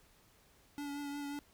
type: tone with vibrato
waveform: square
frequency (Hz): 286.4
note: D4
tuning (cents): -43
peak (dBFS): -40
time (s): 0.78-1.39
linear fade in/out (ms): 0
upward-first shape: triangle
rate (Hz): 5.6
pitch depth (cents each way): 24
effects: pink hiss -66 dBFS RMS until 1.53 s

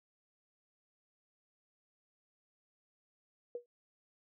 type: tone with exponential decay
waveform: sine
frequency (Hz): 481.8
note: B4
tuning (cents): -43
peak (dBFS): -34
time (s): 3.55-3.66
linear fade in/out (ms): 2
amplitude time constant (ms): 22
effects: none

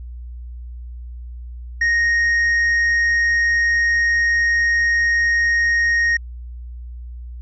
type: tone with tanh clipping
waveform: triangle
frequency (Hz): 1864.7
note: A#6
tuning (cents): 0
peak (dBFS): -15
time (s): 1.81-6.17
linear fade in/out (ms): 5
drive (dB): 8
effects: added 60 Hz sine -30 dBFS peak until 7.41 s + resampled to 16000 Hz

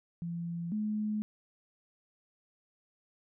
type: tone pair in turn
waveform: sine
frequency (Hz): 170 / 212.6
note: F3 / G#3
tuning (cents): -46 / +41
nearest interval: major third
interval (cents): 387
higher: second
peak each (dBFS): -34 / -30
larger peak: second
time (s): 0.22-0.72 / 0.72-1.22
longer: neither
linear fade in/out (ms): 0
effects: none

